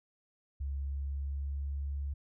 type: tone with pitch glide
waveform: sine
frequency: 69.3 to 70.35 Hz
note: C#2 to C#2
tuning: 0 to +26 cents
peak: -33 dBFS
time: 0.6-2.14 s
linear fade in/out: 10 ms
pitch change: +26 cents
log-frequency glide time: 0.8-1.95 s
effects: none